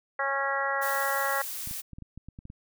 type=harmonic tone; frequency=275.1 Hz; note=C#4; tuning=13 cents flat; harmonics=2 / 3 / 4 / 5 / 6 / 7; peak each=-33 / -33 / -33 / -33 / -33 / -33 dBFS; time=0.19-1.42 s; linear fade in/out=5 ms
type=noise; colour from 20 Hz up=blue; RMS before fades=-36 dBFS; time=0.81-1.82 s; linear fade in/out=20 ms
type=clicks; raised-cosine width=5 ms; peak=-30 dBFS; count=10; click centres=1.674 / 1.711 / 1.933 / 1.985 / 2.023 / 2.176 / 2.286 / 2.389 / 2.454 / 2.501 s
effects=none